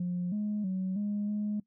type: tone with pitch steps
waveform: sine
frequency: 177.7 / 209.5 / 187.6 / 206.2 / 209.1 Hz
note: F3 / G#3 / F#3 / G#3 / G#3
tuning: +30 / +15 / +24 / -12 / +12 cents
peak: -28 dBFS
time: 0-1.6 s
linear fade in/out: 5 ms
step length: 320 ms
effects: noise-tail reverb RT60 0.1 s tail -21 dB re dry + tanh soft clip ceiling -26 dBFS